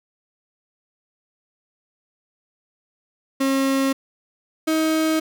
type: tone pair in turn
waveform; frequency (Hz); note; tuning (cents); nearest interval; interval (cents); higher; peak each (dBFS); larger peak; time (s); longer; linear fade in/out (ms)
35% pulse; 270 / 316.6; C#4 / D#4; -45 / +30; minor third; 275; second; -16; neither; 3.4-3.93 / 4.67-5.2; neither; 10
effects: none